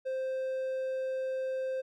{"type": "tone", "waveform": "triangle", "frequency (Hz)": 523.3, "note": "C5", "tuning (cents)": 0, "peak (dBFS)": -29, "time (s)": [0.05, 1.82], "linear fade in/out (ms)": 20, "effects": []}